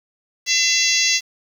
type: harmonic tone with a mistuned harmonic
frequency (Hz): 676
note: E5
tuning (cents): +43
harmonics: 3 / 4 / 5 / 6 / 7 / 8 / 9 / 10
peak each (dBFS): -23 / -22 / -25 / -24 / -23 / -25 / -22 / -25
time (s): 0.46-1.21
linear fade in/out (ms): 50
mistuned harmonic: 10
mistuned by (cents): -33
effects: 7-bit